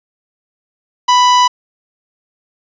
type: tone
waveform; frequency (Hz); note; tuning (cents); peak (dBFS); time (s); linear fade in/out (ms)
45% pulse; 990; B5; +4; -7; 1.08-1.48; 10
effects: resampled to 16000 Hz + 8-bit